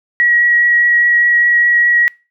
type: tone with vibrato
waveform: sine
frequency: 1913 Hz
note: A#6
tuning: 44 cents sharp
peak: -8 dBFS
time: 0.2-2.08 s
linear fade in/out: 0 ms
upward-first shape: triangle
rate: 4.9 Hz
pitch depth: 11 cents each way
effects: noise-tail reverb RT60 0.3 s tail -24 dB re dry